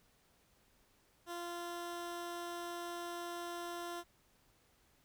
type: tone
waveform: 15% pulse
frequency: 346 Hz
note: F4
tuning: 16 cents flat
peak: -35 dBFS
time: 1.26-4.04 s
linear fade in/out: 50 ms
effects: pink hiss -71 dBFS RMS until 5.04 s

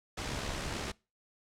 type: noise with amplitude modulation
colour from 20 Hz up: pink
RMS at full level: -35 dBFS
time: 0.17-0.92 s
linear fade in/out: 10 ms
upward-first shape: sine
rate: 69 Hz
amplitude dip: 40%
effects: noise-tail reverb RT60 0.3 s tail -24 dB re dry + low-pass 7000 Hz 12 dB/octave

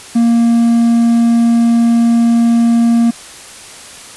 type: tone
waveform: triangle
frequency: 233.1 Hz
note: A#3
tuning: in tune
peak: -5 dBFS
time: 0.15-3.11 s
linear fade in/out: 10 ms
effects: white hiss -33 dBFS RMS until 4.16 s + resampled to 24000 Hz

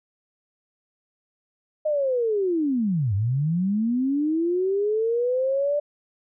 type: linear two-way sweep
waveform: sine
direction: down then up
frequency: 622.3 to 94 to 592 Hz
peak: -20 dBFS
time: 1.85-5.8 s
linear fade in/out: 10 ms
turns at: 3.14 s
effects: none

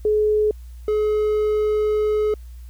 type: tone pair in turn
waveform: sine / triangle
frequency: 425 / 425 Hz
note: G#4 / G#4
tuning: +40 / +40 cents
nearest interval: unison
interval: 0 cents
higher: neither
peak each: -15 / -15 dBFS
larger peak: neither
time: 0.05-0.51 / 0.88-2.34 s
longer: second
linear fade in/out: 2 ms
effects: added 60 Hz sine -35 dBFS peak until 2.69 s + white hiss -58 dBFS RMS until 2.69 s

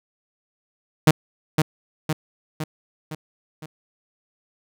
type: tone with echo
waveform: sawtooth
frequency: 155.56 Hz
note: D#3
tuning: in tune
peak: -6 dBFS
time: 1.07-1.11 s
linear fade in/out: 5 ms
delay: 510 ms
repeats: 5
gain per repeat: -5 dB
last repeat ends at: 3.66 s
effects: none

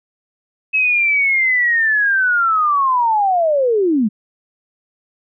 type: linear sweep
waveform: sine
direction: down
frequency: 2582 to 196 Hz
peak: -12 dBFS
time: 0.73-4.09 s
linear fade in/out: 20 ms
effects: none

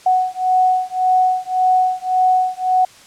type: beating tone pair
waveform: sine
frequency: 740 / 741.8 Hz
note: F#5 / F#5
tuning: 0 / +4 cents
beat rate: 1.8 Hz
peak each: -16 dBFS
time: 0.06-2.85 s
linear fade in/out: 5 ms
effects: white hiss -44 dBFS RMS until 3.06 s + low-pass 8000 Hz 12 dB/octave

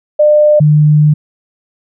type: tone pair in turn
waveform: sine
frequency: 600 / 150.61 Hz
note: D5 / D3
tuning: +37 / +44 cents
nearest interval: 2 octaves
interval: 2393 cents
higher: first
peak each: -4 dBFS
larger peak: neither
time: 0.19-0.6 / 0.6-1.14 s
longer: second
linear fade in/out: 10 ms
effects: none

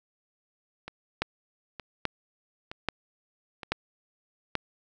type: two click trains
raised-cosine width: 0.3 ms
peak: -10 / -22 dBFS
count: 5 / 4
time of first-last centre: 1.22-4.553 / 0.88-3.632 s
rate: 1.2 / 1.09 Hz
effects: none

